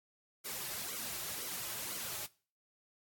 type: noise with flanger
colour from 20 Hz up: white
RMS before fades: -41 dBFS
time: 0.44-2.27 s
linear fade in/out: 20 ms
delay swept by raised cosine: 1.1 to 4.3 ms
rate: 2 Hz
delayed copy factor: -0.75
effects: noise-tail reverb RT60 0.4 s tail -21 dB re dry + AAC 64 kbps